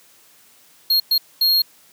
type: tone bursts at uneven times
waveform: square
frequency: 4258 Hz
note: C8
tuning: 30 cents sharp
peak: -14 dBFS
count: 3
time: 0.9-1 / 1.11-1.18 / 1.41-1.62 s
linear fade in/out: 5 ms
effects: white hiss -52 dBFS RMS until 1.92 s + high-pass 100 Hz 12 dB/octave